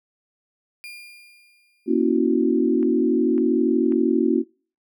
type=tone with exponential decay; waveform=35% pulse; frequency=2410 Hz; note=D7; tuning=44 cents sharp; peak=-32 dBFS; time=0.84-2.18 s; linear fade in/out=0 ms; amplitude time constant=290 ms
type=chord; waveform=sine; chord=F# dominant seventh; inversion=first; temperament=equal with one note detuned; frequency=237.2 / 277.2 / 329.6 / 370 Hz; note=A#3 / C#4 / E4 / F#4; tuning=+30 / 0 / 0 / 0 cents; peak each=-22 dBFS; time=1.86-4.44 s; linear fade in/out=50 ms
type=clicks; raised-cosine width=0.5 ms; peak=-28 dBFS; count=3; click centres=2.829 / 3.38 / 3.922 s
effects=noise-tail reverb RT60 0.4 s tail -26 dB re dry